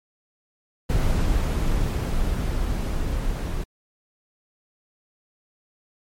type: noise with level ramp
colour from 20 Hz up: brown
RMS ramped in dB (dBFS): -20 to -26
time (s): 0.89-3.64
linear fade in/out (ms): 10
effects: MP3 64 kbps